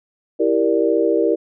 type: chord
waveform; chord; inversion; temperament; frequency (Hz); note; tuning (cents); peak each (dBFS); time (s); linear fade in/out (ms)
sine; E half-diminished seventh; none; equal; 329.6 / 392 / 466.2 / 587.3; E4 / G4 / Bb4 / D5; 0 / 0 / 0 / 0; -19 / -20 / -18 / -22; 0.39-1.36; 20
effects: none